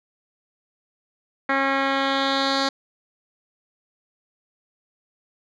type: tone with low-pass filter sweep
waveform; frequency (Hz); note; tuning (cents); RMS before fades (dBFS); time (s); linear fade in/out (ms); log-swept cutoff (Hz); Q
10% pulse; 272.2; C#4; -31; -22; 1.49-2.69; 5; 2100 to 4800; 2.9
effects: none

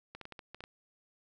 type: clicks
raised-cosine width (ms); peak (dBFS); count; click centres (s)
0.3; -29; 8; 0.15 / 0.213 / 0.254 / 0.323 / 0.392 / 0.546 / 0.606 / 0.639
effects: none

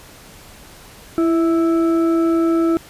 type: tone with frequency modulation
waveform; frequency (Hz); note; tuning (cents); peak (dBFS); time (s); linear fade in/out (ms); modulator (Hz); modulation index
sine; 332.1; E4; +13; -13; 1.18-2.77; 0; 985; 0.42
effects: pink hiss -42 dBFS RMS until 2.89 s + resampled to 32000 Hz

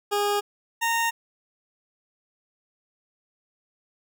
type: tone pair in turn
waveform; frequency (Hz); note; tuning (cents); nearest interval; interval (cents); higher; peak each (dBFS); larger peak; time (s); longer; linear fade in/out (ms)
20% pulse; 410 / 922.5; G#4 / A#5; -22 / -18; octave + major second; 1404; second; -17; neither; 0.11-0.41 / 0.81-1.11; neither; 20
effects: none

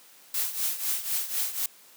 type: noise with tremolo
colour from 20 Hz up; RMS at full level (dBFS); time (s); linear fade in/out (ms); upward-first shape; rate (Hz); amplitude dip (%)
blue; -26; 0.34-1.66; 2; triangle; 4; 80
effects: white hiss -54 dBFS RMS until 1.96 s + high-pass 200 Hz 12 dB/octave

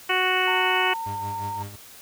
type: harmonic tone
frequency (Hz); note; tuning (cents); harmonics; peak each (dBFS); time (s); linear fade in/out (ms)
370; F#4; 0; 1 / 2 / 3 / 4 / 5 / 6 / 7 / 8; -28 / -28 / -28 / -28 / -28 / -28 / -28 / -28; 0.09-0.94; 10
type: tone with pitch glide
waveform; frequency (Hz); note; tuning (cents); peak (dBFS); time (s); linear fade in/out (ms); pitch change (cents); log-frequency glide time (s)
sine; 909 to 917.4; A#5 to A#5; -44 to -28; -28; 0.47-1.63; 10; +16; 1.16-1.48
type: tone with tremolo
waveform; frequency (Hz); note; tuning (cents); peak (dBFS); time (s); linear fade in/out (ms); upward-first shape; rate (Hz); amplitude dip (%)
40% pulse; 100.6; G2; +45; -31; 1.06-1.76; 5; sine; 5.7; 70
effects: white hiss -46 dBFS RMS until 2.01 s

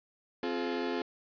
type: chord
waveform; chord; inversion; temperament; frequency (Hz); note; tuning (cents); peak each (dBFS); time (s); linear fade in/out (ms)
35% pulse; F minor; second; equal with one note detuned; 261.6 / 349.2 / 426; C4 / F4 / Ab4; 0 / 0 / +44; -34; 0.43-1.02; 2
effects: resampled to 11025 Hz + 9-bit

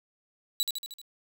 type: tone with echo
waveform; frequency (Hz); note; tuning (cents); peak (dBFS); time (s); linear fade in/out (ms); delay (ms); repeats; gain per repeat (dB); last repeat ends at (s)
sawtooth; 3931; B7; -9; -21; 0.6-0.63; 0; 77; 5; -4; 1.015
effects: none

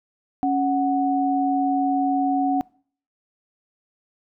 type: tone pair together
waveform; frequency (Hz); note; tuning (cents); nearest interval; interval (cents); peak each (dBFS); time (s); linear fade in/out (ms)
sine; 276.6 / 740; C#4 / F#5; -4 / 0; octave + perfect fourth; 1704; -21; 0.43-2.61; 0
effects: noise-tail reverb RT60 0.5 s tail -24 dB re dry

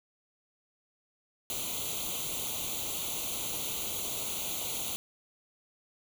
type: noise with comb filter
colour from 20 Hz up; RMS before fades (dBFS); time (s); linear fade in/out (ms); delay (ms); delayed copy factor
white; -35; 1.5-4.96; 0; 0.29; +0.9
effects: none

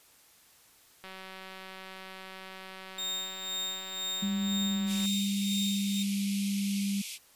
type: click train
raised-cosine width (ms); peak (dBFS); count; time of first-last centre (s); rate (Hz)
0.3; -29; 760; 1.04-5.056; 189
type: tone with tremolo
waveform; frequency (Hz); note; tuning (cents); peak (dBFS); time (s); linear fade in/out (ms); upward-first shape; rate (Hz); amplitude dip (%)
35% pulse; 3689; A#7; -19; -29; 2.98-6.03; 5; sine; 2; 65
type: tone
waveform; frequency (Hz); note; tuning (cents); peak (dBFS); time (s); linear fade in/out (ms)
sine; 199.1; G3; +27; -28; 4.22-7.02; 10
type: band-pass noise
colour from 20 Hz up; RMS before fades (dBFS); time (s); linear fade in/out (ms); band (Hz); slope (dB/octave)
pink; -41; 4.86-7.19; 50; 2200 to 13000; 96
effects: white hiss -60 dBFS RMS until 7.35 s + resampled to 32000 Hz

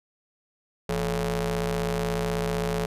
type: ring-modulated tone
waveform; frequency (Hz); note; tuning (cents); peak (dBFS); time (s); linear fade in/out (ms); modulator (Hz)
sawtooth; 130.81; C3; 0; -18; 0.89-2.86; 5; 299
effects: resampled to 32000 Hz

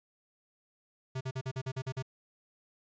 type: tone bursts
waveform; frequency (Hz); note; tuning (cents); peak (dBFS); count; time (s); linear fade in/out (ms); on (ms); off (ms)
square; 130.81; C3; 0; -34; 9; 1.15-2.025; 10; 59; 43
effects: resampled to 16000 Hz + 12-bit

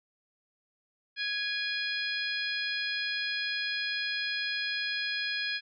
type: harmonic tone with a mistuned harmonic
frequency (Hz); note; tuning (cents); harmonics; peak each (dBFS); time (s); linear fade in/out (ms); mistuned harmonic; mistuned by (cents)
832; G#5; +3; 2 / 3 / 4 / 5 / 6; -34 / -36 / -37 / -38 / -39; 1.16-5.61; 50; 3; -32
effects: none

